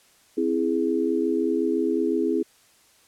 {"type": "chord", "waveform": "sine", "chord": "C augmented", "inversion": "none", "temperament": "equal", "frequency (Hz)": [261.6, 329.6, 415.3], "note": ["C4", "E4", "G#4"], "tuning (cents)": [0, 0, 0], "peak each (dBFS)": [-26, -24, -25], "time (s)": [0.37, 2.43], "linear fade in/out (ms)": 10, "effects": ["white hiss -58 dBFS RMS until 3.07 s", "low-pass 11000 Hz 12 dB/octave"]}